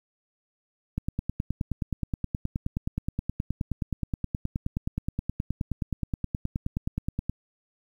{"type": "click train", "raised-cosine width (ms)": 5, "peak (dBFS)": -15, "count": 61, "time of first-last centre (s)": [0.98, 7.296], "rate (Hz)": 9.5, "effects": ["9-bit"]}